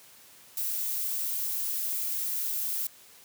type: noise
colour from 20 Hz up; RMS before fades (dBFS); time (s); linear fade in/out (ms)
violet; -31; 0.57-2.87; 2
effects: white hiss -54 dBFS RMS until 3.24 s + high-pass 80 Hz 12 dB/octave